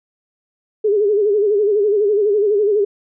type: tone with vibrato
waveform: sine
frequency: 413.8 Hz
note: G#4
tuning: 6 cents flat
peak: -12 dBFS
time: 0.84-2.85 s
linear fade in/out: 10 ms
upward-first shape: sine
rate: 12 Hz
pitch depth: 85 cents each way
effects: none